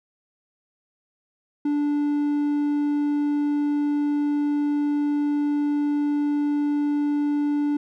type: tone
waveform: triangle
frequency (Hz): 292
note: D4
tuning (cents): -10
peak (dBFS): -18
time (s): 1.65-7.77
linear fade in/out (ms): 5
effects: none